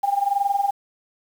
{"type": "tone with amplitude modulation", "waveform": "sine", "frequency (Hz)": 802, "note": "G5", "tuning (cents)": 39, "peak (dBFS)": -15, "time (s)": [0.03, 0.71], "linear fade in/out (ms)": 10, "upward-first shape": "sine", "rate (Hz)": 21.4, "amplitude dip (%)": 80, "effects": ["7-bit"]}